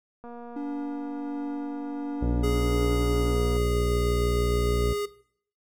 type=click train; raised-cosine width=1 ms; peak=-30 dBFS; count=793; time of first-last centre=0.24-3.568 s; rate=238 Hz
type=tone with tremolo; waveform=triangle; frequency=287.3 Hz; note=D4; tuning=38 cents flat; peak=-27 dBFS; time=0.56-3.35 s; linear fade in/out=5 ms; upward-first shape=sine; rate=1.4 Hz; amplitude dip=25%
type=harmonic tone; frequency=59.7 Hz; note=A#1; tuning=42 cents sharp; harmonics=1 / 2 / 3 / 4 / 5 / 6 / 7 / 8 / 9 / 10; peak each=-25 / -31 / -35 / -37 / -39 / -41 / -42 / -43 / -44 / -45 dBFS; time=2.21-4.94 s; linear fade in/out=20 ms
type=tone with pitch glide; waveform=square; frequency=415.4 to 411.3 Hz; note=G#4 to G#4; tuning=0 to -17 cents; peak=-28 dBFS; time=2.43-5.06 s; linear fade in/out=10 ms; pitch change=-17 cents; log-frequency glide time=2.8-3.98 s
effects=noise-tail reverb RT60 0.6 s tail -18 dB re dry